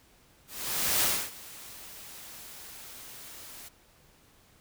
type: noise with ADSR envelope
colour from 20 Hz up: white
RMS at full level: -25 dBFS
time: 0.47-3.69 s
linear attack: 560 ms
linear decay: 270 ms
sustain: -21 dB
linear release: 14 ms
effects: pink hiss -61 dBFS RMS until 4.6 s